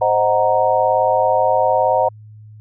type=chord; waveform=sine; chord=C half-diminished seventh; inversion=none; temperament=equal; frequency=523.3 / 622.3 / 740 / 932.3 Hz; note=C5 / Eb5 / Gb5 / Bb5; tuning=0 / 0 / 0 / 0 cents; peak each=-18 dBFS; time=0.01-2.09 s; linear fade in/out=10 ms; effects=added 107 Hz sine -37 dBFS peak until 2.6 s